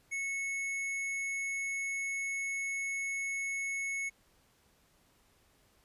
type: tone with hard clipping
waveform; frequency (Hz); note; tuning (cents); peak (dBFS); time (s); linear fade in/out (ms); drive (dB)
sine; 2200; C#7; -14; -35; 0.11-4.1; 20; 10
effects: pink hiss -68 dBFS RMS until 5.84 s + resampled to 32000 Hz